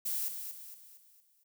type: noise with echo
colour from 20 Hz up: violet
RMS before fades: -34 dBFS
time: 0.05-0.29 s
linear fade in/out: 10 ms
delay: 230 ms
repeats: 5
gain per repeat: -7 dB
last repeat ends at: 1.44 s
effects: none